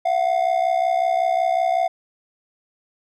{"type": "ring-modulated tone", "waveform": "triangle", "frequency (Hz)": 708, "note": "F5", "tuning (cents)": 23, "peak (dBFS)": -12, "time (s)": [0.05, 1.88], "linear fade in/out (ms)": 10, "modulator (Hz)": 32.7, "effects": []}